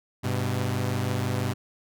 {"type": "tone pair together", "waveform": "sawtooth", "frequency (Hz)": [100.17, 126.2], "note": ["G2", "B2"], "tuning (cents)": [38, 38], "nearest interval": "major third", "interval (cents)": 400, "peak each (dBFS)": -24, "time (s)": [0.23, 1.54], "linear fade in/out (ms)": 20, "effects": []}